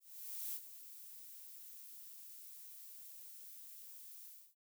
violet noise with ADSR envelope, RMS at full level -42 dBFS, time 0-4.55 s, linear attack 540 ms, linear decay 56 ms, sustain -12 dB, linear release 280 ms, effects none

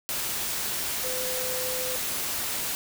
sine tone in noise, 509 Hz, C5, 48 cents flat, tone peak -33 dBFS, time 1.04-1.96 s, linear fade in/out 0 ms, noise white, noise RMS -30 dBFS, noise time 0.09-2.75 s, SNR -6 dB, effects none

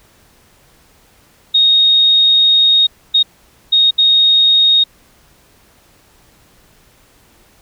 sine tone bursts at uneven times, 3729 Hz, A#7, in tune, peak -7 dBFS, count 4, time 1.54-2.87 / 3.14-3.23 / 3.72-3.91 / 3.98-4.84 s, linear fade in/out 10 ms, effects pink hiss -50 dBFS RMS until 7.61 s

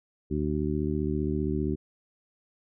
harmonic tone, 75.2 Hz, D2, 42 cents sharp, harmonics 1 / 2 / 3 / 4 / 5, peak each -32 / -32 / -32 / -32 / -32 dBFS, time 0.3-1.76 s, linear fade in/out 20 ms, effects none

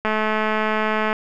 click train, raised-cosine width 0.5 ms, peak -7 dBFS, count 234, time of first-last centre 0.05-1.129 s, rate 216 Hz, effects none

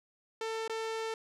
sawtooth tone with dropouts, 446.6 Hz, A4, 26 cents sharp, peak -30 dBFS, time 0.41-1.14 s, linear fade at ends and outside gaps 2 ms, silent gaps 0.678-0.696 s, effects low-pass 7000 Hz 12 dB/octave

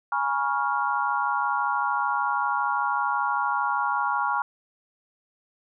sine chord, C# dominant seventh, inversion second, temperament equal with one note detuned, 830.6 / 963.5 / 1108.7 / 1396.9 Hz, G#5 / B5 / C#6 / E#6, 0 / -43 / 0 / 0 cents, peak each -28 dBFS, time 0.12-4.42 s, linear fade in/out 2 ms, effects none

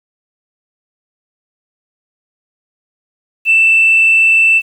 sine tone with frequency modulation, 2660 Hz, E7, 15 cents sharp, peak -5 dBFS, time 3.45-4.62 s, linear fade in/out 50 ms, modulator 36.8 Hz, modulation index 0.66, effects tanh soft clip ceiling -2 dBFS + 7-bit

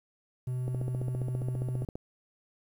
triangle tone, 126.3 Hz, B2, 39 cents sharp, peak -28 dBFS, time 0.47-1.85 s, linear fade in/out 5 ms
click train, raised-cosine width 2 ms, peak -24 dBFS, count 20, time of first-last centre 0.68-1.955 s, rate 14.9 Hz
effects 10-bit

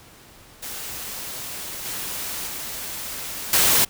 white noise with level steps, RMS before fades -33 / -30 / -32 / -17 dBFS, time 0.62-3.85 s, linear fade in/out 10 ms, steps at 1.85 / 2.47 / 3.53 s, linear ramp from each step 2 ms, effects pink hiss -48 dBFS RMS until 3.89 s

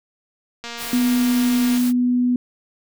click train, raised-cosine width 0.2 ms, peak -15 dBFS, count 268, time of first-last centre 0.64-1.776 s, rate 235 Hz
white noise, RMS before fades -31 dBFS, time 0.77-1.93 s, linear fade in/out 50 ms
sine tone, 246.9 Hz, B3, in tune, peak -15 dBFS, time 0.93-2.36 s, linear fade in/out 2 ms
effects none

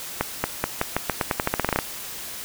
accelerating click train, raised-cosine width 0.5 ms, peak -5 dBFS, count 17, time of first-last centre 0.21-1.789 s, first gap 230 ms, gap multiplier 0.87, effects white hiss -35 dBFS RMS until 2.44 s

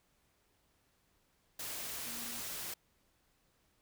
sine tone in noise, 236.4 Hz, A#3, 24 cents sharp, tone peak -51 dBFS, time 2.06-2.4 s, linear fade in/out 5 ms, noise white, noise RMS -42 dBFS, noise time 1.59-2.74 s, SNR -12 dB, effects pink hiss -74 dBFS RMS until 3.81 s

